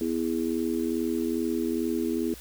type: chord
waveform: sine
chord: E major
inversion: second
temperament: just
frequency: 247.2 / 329.6 / 412 Hz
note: B3 / E4 / G#4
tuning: +2 / 0 / -14 cents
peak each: -29 / -28 / -32 dBFS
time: 0.01-2.34 s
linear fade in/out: 2 ms
effects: added 60 Hz sine -47 dBFS peak until 2.4 s + white hiss -47 dBFS RMS until 2.4 s